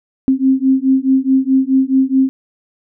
sine beating tone pair, 262.7 / 267.4 Hz, C4 / C4, +7 / +38 cents, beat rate 4.7 Hz, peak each -13 dBFS, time 0.28-2.29 s, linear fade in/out 0 ms, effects none

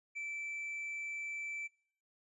triangle tone, 2325 Hz, D7, 18 cents flat, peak -37 dBFS, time 0.15-1.68 s, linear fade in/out 20 ms, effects noise-tail reverb RT60 0.6 s tail -25 dB re dry + resampled to 24000 Hz

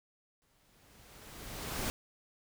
pink noise with exponential growth, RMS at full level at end -34 dBFS, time 0.42-1.9 s, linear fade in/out 0 ms, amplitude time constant 320 ms, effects none

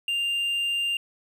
triangle tone, 2794 Hz, F7, in tune, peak -22 dBFS, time 0.08-0.97 s, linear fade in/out 2 ms, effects none

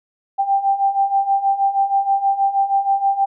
sine beating tone pair, 784 / 790.3 Hz, G5 / G5, 0 / +14 cents, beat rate 6.3 Hz, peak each -20 / -16 dBFS, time 0.38-3.26 s, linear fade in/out 20 ms, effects none

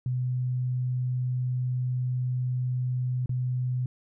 sine tone with dropouts, 126 Hz, B2, 35 cents sharp, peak -25 dBFS, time 0.06-3.86 s, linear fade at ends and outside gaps 2 ms, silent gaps 3.26-3.293 s, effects none

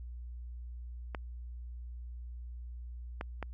clicks, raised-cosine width 0.5 ms, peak -22 dBFS, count 3, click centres 1.148 / 3.211 / 3.427 s, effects added 60 Hz sine -41 dBFS peak until 3.53 s

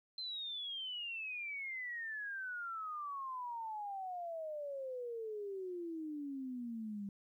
sine exponential sweep, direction down, 4129 to 196.7 Hz, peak -40 dBFS, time 0.18-7.09 s, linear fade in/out 2 ms, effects 13-bit

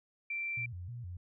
sine tone, 2349 Hz, D7, in tune, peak -34 dBFS, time 0.3-0.66 s, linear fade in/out 5 ms
sine tone with vibrato, 103.4 Hz, G#2, 7 cents flat, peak -40 dBFS, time 0.57-1.17 s, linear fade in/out 5 ms, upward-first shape square, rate 3.2 Hz, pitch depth 260 cents each way
effects none

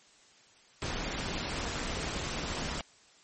pink noise with amplitude modulation, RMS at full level -32 dBFS, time 0.82-2.81 s, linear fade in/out 0 ms, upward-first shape sine, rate 216 Hz, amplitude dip 65%, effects white hiss -60 dBFS RMS until 3.23 s + MP3 32 kbps

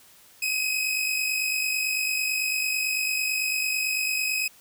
sawtooth tone pair together, 2524 / 2573 Hz, D#7 / E7, +24 / -43 cents, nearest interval unison, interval 33 cents, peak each -22 / -27 dBFS, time 0.42-4.48 s, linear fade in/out 5 ms, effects white hiss -54 dBFS RMS until 4.6 s

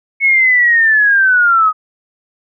sine linear sweep, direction down, 2207 to 1244.5 Hz, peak -7 dBFS, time 0.2-1.73 s, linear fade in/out 50 ms, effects none

